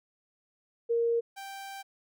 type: tone pair in turn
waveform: sine / sawtooth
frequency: 466.2 / 784.1 Hz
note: A#4 / G5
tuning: 0 / 0 cents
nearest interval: major sixth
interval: 900 cents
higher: second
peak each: -24 / -36 dBFS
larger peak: first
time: 0.89-1.21 / 1.36-1.83 s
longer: second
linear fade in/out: 20 ms
effects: none